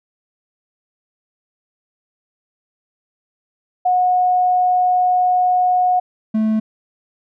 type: tone pair in turn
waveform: sine / triangle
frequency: 728 / 218.1 Hz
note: F#5 / A3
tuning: -28 / -15 cents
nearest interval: octave + major sixth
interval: 2087 cents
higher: first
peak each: -12 dBFS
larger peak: neither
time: 3.85-6 / 6.34-6.6 s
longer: first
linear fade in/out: 10 ms
effects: none